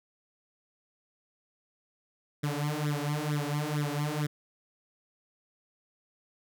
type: tone with flanger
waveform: sawtooth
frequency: 148 Hz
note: D3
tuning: 14 cents sharp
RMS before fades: -31 dBFS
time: 2.43-4.27 s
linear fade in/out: 10 ms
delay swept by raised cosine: 0.54 to 5.84 ms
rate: 2.2 Hz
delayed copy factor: +1
effects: none